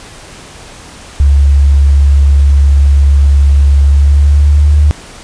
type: tone with pitch glide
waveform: sine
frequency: 70.2 to 74.03 Hz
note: C#2 to D2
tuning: +22 to +14 cents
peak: -3 dBFS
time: 1.2-4.91 s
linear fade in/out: 0 ms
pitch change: +92 cents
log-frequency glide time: 3.83-4.79 s
effects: pink hiss -32 dBFS RMS until 5.23 s + resampled to 22050 Hz